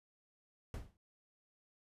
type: noise with exponential decay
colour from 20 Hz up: brown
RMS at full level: -38 dBFS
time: 0.74-0.97 s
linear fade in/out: 1 ms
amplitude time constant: 50 ms
effects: resampled to 32000 Hz